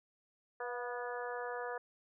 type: harmonic tone with a mistuned harmonic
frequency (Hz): 244.3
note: B3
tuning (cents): -19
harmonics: 2 / 3 / 4 / 5 / 6 / 7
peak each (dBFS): -41 / -45 / -46 / -48 / -48 / -47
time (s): 0.6-1.78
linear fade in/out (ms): 5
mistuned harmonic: 3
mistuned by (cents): -31
effects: none